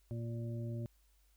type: harmonic tone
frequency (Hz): 116.54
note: A#2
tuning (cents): 0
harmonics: 1 / 2 / 3 / 5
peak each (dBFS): -38 / -46 / -49 / -52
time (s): 0.11-0.86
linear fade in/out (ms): 0
effects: added 50 Hz sine -67 dBFS peak until 1.36 s + white hiss -75 dBFS RMS until 1.36 s